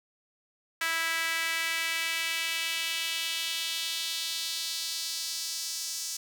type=tone with high-pass filter sweep; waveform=sawtooth; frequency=328.3 Hz; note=E4; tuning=7 cents flat; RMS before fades=-32 dBFS; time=0.81-6.17 s; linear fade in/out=5 ms; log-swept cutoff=1700 to 5800 Hz; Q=2.1; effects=none